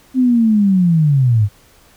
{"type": "linear sweep", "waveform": "sine", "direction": "down", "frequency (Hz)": [262.4, 98.2], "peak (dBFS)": -9, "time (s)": [0.14, 1.49], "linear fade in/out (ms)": 50, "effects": ["pink hiss -49 dBFS RMS until 1.96 s"]}